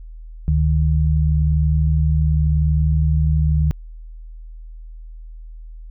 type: tone pair together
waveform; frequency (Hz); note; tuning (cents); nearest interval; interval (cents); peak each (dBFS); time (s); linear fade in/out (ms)
sine; 72.3 / 153.2; D2 / D#3; -27 / -27; octave + minor second; 1300; -15 / -18; 0.48-3.71; 0
effects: added 40 Hz sine -33 dBFS peak until 5.9 s